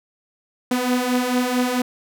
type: beating tone pair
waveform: sawtooth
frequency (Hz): 246.2 / 250.7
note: B3 / B3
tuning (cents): -5 / +26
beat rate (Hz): 4.5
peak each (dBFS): -20 / -16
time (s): 0.71-1.82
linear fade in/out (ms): 5
effects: none